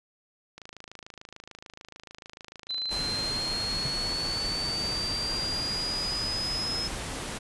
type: click train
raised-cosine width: 0.2 ms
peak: -26 dBFS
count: 93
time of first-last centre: 0.58-4.013 s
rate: 26.8 Hz
type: linear sweep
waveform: sine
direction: up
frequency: 4024 to 5170 Hz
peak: -29 dBFS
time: 2.69-6.88 s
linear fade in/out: 10 ms
type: noise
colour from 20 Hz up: pink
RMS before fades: -35 dBFS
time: 2.9-7.39 s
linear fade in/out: 20 ms
type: tone with exponential decay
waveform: sine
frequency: 136.7 Hz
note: C#3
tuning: 24 cents flat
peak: -27 dBFS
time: 3.85-3.94 s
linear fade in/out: 5 ms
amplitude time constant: 18 ms
effects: resampled to 24000 Hz